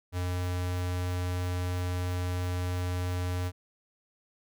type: tone with notch filter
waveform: square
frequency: 89.7 Hz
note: F2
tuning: 47 cents sharp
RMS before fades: -31 dBFS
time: 0.12-3.52 s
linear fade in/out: 50 ms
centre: 200 Hz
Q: 1.5
effects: none